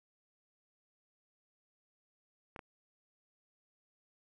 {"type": "clicks", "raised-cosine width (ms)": 0.5, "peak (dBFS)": -30, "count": 2, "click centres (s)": [2.562, 2.592], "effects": []}